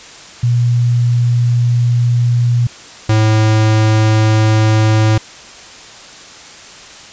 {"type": "tone pair in turn", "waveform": ["sine", "square"], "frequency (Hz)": [120.4, 108.96], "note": ["B2", "A2"], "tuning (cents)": [-44, -16], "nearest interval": "major second", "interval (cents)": 172, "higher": "first", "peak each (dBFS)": [-9, -9], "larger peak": "neither", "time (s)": [[0.43, 2.67], [3.09, 5.18]], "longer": "first", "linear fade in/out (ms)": 5, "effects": ["white hiss -35 dBFS RMS until 7.12 s", "resampled to 16000 Hz"]}